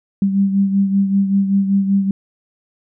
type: beating tone pair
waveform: sine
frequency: 196 / 201.2 Hz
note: G3 / G3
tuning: 0 / +45 cents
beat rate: 5.2 Hz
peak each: -13 / -21 dBFS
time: 0.22-2.11 s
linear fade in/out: 2 ms
effects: none